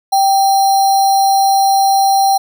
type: tone with sample-and-hold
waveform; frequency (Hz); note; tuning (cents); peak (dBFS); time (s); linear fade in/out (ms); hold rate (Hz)
sine; 782; G5; -4; -8; 0.12-2.38; 10; 4900
effects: none